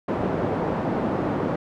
pink band-pass noise, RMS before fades -25 dBFS, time 0.08-1.56 s, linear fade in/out 5 ms, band 160 to 790 Hz, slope 12 dB/octave, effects none

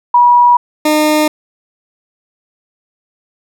sine / 20% pulse tone pair in turn, 968 / 304.9 Hz, B5 / D#4, -35 / -35 cents, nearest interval octave + minor sixth, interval 2000 cents, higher first, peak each -4 dBFS, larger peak neither, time 0.14-0.57 / 0.85-1.28 s, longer neither, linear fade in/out 5 ms, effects none

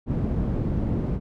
white low-pass noise, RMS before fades -25 dBFS, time 0.06-1.2 s, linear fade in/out 50 ms, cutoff 180 Hz, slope 12 dB/octave, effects none

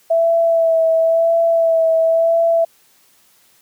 sine tone with vibrato, 659.3 Hz, E5, in tune, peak -11 dBFS, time 0.1-2.65 s, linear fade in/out 10 ms, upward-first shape sine, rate 0.96 Hz, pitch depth 23 cents each way, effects white hiss -54 dBFS RMS until 3.61 s + high-pass 80 Hz 12 dB/octave

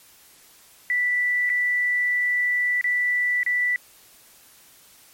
sine tone with dropouts, 1970 Hz, B6, 5 cents flat, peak -19 dBFS, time 0.9-3.76 s, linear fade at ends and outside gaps 1 ms, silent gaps 1.494-1.5 / 2.812-2.842 / 3.432-3.463 s, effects white hiss -52 dBFS RMS until 5.13 s + MP3 64 kbps

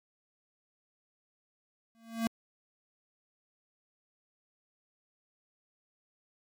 square tone with exponential growth, 227.7 Hz, A#3, 40 cents flat, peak -26 dBFS, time 1.95-2.27 s, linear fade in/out 0 ms, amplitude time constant 68 ms, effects MP3 96 kbps

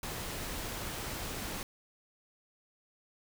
pink noise, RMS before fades -39 dBFS, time 0.03-1.63 s, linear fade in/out 2 ms, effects none

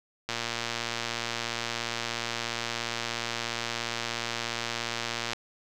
click train, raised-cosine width 0.2 ms, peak -13 dBFS, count 591, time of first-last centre 0.29-5.333 s, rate 117 Hz, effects none

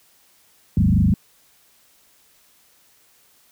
sine tone with frequency modulation, 140 Hz, C#3, 18 cents sharp, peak -13 dBFS, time 0.77-1.14 s, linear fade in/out 2 ms, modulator 25.1 Hz, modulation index 3.1, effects white hiss -57 dBFS RMS until 3.51 s

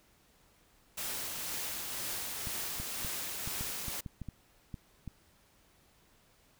white noise with tremolo, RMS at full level -37 dBFS, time 0.97-4.01 s, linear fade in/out 10 ms, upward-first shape triangle, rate 2 Hz, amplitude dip 30%
clicks, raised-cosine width 5 ms, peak -28 dBFS, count 11, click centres 2.472 / 2.8 / 3.048 / 3.475 / 3.61 / 3.882 / 4.062 / 4.217 / 4.287 / 4.742 / 5.077 s
effects pink hiss -66 dBFS RMS until 6.59 s

